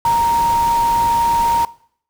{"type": "tone in noise", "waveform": "sine", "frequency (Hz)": 932.3, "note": "A#5", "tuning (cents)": 0, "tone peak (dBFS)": -12, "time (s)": [0.05, 1.65], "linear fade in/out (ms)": 2, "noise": "pink", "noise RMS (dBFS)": -28, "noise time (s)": [0.05, 1.65], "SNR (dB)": 13, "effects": ["noise-tail reverb RT60 0.6 s tail -20 dB re dry"]}